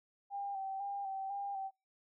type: tone with vibrato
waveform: sine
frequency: 787 Hz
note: G5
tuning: 7 cents sharp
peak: -37 dBFS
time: 0.3-1.71 s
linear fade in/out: 50 ms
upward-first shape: square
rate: 2 Hz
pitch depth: 30 cents each way
effects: noise-tail reverb RT60 0.3 s tail -26 dB re dry